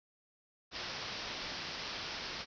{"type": "low-pass noise", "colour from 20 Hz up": "white", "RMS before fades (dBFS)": -42, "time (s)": [0.71, 2.46], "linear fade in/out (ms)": 50, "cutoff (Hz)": 5600, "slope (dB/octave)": 96, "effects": []}